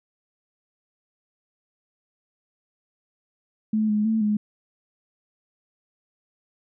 sine tone with pitch steps, 216.4 / 210.8 / 221.6 / 210.3 Hz, A3 / G#3 / A3 / G#3, -29 / +26 / +13 / +22 cents, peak -19 dBFS, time 3.73-4.37 s, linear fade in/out 5 ms, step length 160 ms, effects none

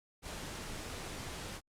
pink noise, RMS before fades -43 dBFS, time 0.22-1.61 s, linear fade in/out 50 ms, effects low-pass 10000 Hz 12 dB/octave + Opus 48 kbps

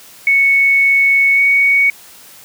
sine tone with pitch glide, 2214 to 2233 Hz, C#7 to C#7, -3 to +12 cents, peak -8 dBFS, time 0.27-1.9 s, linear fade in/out 2 ms, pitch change +15 cents, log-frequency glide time 1.35-1.4 s, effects white hiss -40 dBFS RMS until 2.44 s + high-pass 80 Hz 12 dB/octave

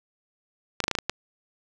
clicks, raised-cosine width 0.2 ms, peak -7 dBFS, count 7, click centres 0.803 / 0.84 / 0.881 / 0.913 / 0.952 / 0.987 / 1.096 s, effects none

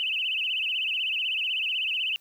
sine tone with vibrato, 2794 Hz, F7, in tune, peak -25 dBFS, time 0-2.16 s, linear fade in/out 0 ms, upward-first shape sine, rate 16 Hz, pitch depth 170 cents each way, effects white hiss -62 dBFS RMS until 2.2 s

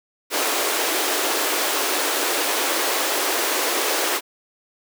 pink high-pass noise, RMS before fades -22 dBFS, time 0.3-4.21 s, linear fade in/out 50 ms, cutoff 310 Hz, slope 48 dB/octave, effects none

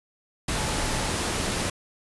sine tone in noise, 864 Hz, A5, 32 cents flat, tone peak -37 dBFS, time 0.57-1.1 s, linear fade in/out 5 ms, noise pink, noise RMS -27 dBFS, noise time 0.48-1.7 s, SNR -13 dB, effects resampled to 24000 Hz

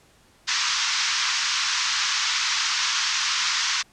white band-pass noise, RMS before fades -24 dBFS, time 0.47-3.83 s, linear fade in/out 20 ms, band 980 to 6400 Hz, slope 48 dB/octave, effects pink hiss -57 dBFS RMS until 3.92 s + low-pass 10000 Hz 12 dB/octave

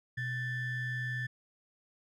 triangle ring-modulated tone, 821 Hz, G#5, 20 cents flat, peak -28 dBFS, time 0.17-1.27 s, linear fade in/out 10 ms, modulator 946 Hz, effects none

